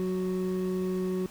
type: tone pair together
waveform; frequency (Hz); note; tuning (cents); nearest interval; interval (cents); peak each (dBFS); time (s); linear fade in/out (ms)
triangle; 184.79 / 370; F#3 / F#4; -2 / 0; octave; 1202; -28; 0-1.26; 0
effects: pink hiss -50 dBFS RMS until 1.3 s